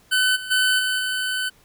25% pulse tone with level steps, 1512 Hz, F#6, 37 cents sharp, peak -13 / -27 / -13 / -17 / -19 dBFS, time 0.11-1.5 s, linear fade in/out 20 ms, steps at 0.35 / 0.5 / 0.78 / 0.98 s, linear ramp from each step 20 ms, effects pink hiss -56 dBFS RMS until 1.64 s

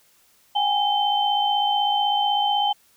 sine tone cluster, 769 / 825 / 3089 Hz, G5 / G#5 / G7, -33 / -12 / -26 cents, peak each -28 / -20 / -24 dBFS, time 0.55-2.73 s, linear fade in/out 10 ms, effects white hiss -59 dBFS RMS until 2.96 s

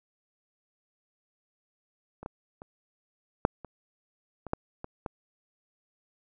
clicks, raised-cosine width 1 ms, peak -28 / -22 / -29 / -6 / -27 / -25 / -13 / -23 / -19 dBFS, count 9, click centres 2.23 / 2.261 / 2.619 / 3.451 / 3.647 / 4.467 / 4.534 / 4.844 / 5.062 s, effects none

